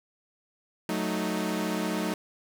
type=chord; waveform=sawtooth; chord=D# diminished; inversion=first; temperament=equal; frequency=185 / 220 / 311.1 Hz; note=F#3 / A3 / D#4; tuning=0 / 0 / 0 cents; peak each=-28 dBFS; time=0.89-2.14 s; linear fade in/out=2 ms; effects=none